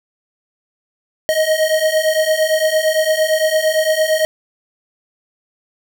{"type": "beating tone pair", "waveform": "square", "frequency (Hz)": [622.3, 631.1], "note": ["D#5", "D#5"], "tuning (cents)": [0, 24], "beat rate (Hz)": 8.8, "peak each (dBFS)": [-18, -16], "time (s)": [1.29, 4.25], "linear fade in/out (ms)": 0, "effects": []}